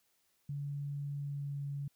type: tone with pitch glide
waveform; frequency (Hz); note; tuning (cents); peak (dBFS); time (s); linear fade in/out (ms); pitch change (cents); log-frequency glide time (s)
sine; 142.8 to 141.57; D3 to C#3; -48 to +37; -36; 0.49-1.88; 5; -15; 1.18-1.6
effects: white hiss -75 dBFS RMS until 1.95 s